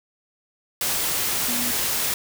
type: tone in noise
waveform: sine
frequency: 242.8 Hz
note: B3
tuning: 29 cents flat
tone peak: -30 dBFS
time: 1.48-1.71 s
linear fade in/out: 2 ms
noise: white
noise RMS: -24 dBFS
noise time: 0.81-2.14 s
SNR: -9 dB
effects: none